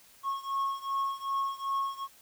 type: beating tone pair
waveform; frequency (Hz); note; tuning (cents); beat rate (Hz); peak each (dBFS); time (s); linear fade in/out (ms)
triangle; 1093 / 1095.6; C#6 / C#6; -25 / -21; 2.6; -30 / -32; 0.23-2.08; 50
effects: white hiss -58 dBFS RMS until 2.21 s